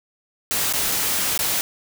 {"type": "noise with dropouts", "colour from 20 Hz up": "white", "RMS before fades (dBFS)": -22, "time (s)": [0.51, 1.61], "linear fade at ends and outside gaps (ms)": 0, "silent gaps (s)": [[0.726, 0.736], [0.916, 0.919], [1.376, 1.391]], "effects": []}